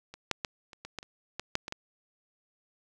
clicks, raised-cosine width 0.2 ms, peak -27 / -10 / -14 / -30 / -24 / -19 / -29 / -17 / -10 / -20 / -18 dBFS, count 11, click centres 0.14 / 0.313 / 0.448 / 0.732 / 0.85 / 0.987 / 1.029 / 1.396 / 1.554 / 1.681 / 1.724 s, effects none

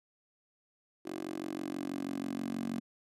10% pulse tone with high-pass filter sweep, 46.21 Hz, F#1, 1 cent flat, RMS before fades -38 dBFS, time 1.05-2.8 s, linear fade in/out 10 ms, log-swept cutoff 350 to 230 Hz, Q 4.4, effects resampled to 32000 Hz

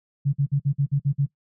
sine tone bursts, 140.8 Hz, C#3, 27 cents sharp, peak -17 dBFS, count 8, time 0.25-1.264 s, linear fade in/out 20 ms, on 83 ms, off 50 ms, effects noise-tail reverb RT60 0.1 s tail -20 dB re dry

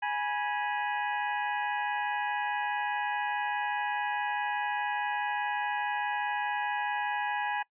25% pulse tone pair together, 830.6 / 975.4 Hz, G#5 / B5, 0 / -22 cents, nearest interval minor third, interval 278 cents, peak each -26 / -32 dBFS, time 0.02-7.63 s, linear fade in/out 10 ms, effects noise-tail reverb RT60 0.1 s tail -21 dB re dry + resampled to 8000 Hz

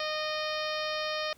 harmonic tone, 615 Hz, D#5, 20 cents flat, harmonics 1 / 2 / 3 / 4 / 5 / 6 / 7 / 8 / 9, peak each -34 / -37 / -39 / -40 / -41 / -42 / -42 / -43 / -44 dBFS, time 0-1.33 s, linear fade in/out 2 ms, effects pink hiss -60 dBFS RMS until 1.37 s

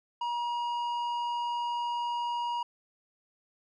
sine tone with tanh clipping, 954 Hz, A#5, 40 cents sharp, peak -31 dBFS, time 0.21-2.63 s, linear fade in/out 5 ms, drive 9 dB, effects none

